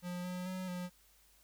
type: tone with pitch steps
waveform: square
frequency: 178 / 180.8 / 185.4 / 179.2 Hz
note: F3 / F#3 / F#3 / F3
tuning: +33 / -40 / +4 / +45 cents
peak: -39 dBFS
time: 0.02-0.9 s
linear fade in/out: 50 ms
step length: 220 ms
effects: added 50 Hz sine -70 dBFS peak until 1.43 s + white hiss -67 dBFS RMS until 1.43 s